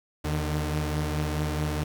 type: tone pair together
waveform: sawtooth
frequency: 77.59 / 150.5 Hz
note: D#2 / D3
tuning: -4 / +43 cents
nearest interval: major seventh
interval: 1147 cents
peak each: -25 dBFS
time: 0.24-1.84 s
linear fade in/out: 10 ms
effects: 9-bit